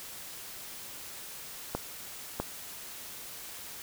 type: clicks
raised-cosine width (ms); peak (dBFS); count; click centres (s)
1; -16; 2; 1.75 / 2.4
effects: white hiss -44 dBFS RMS until 3.82 s